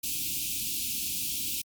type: band-stop noise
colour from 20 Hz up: white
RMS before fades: -32 dBFS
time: 0.03-1.62 s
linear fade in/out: 10 ms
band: 340 to 2400 Hz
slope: 96 dB/octave
effects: Opus 48 kbps